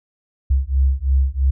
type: beating tone pair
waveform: sine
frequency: 65.7 / 68.7 Hz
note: C2 / C#2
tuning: +8 / -15 cents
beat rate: 3 Hz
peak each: -17 dBFS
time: 0.5-1.51 s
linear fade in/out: 10 ms
effects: none